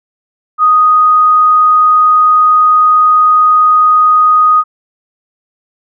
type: tone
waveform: sine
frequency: 1244.5 Hz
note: D#6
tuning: in tune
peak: -4 dBFS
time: 0.58-4.64 s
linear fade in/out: 50 ms
effects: none